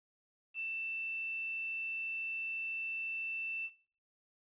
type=tone with quantisation; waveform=sine; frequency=2666 Hz; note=E7; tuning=19 cents sharp; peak=-36 dBFS; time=0.54-3.7 s; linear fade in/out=50 ms; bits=10; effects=noise-tail reverb RT60 0.5 s tail -21 dB re dry + resampled to 8000 Hz